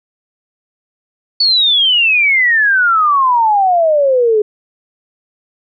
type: exponential sweep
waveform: sine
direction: down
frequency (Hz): 4508 to 414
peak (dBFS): -8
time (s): 1.4-4.42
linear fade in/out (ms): 5
effects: none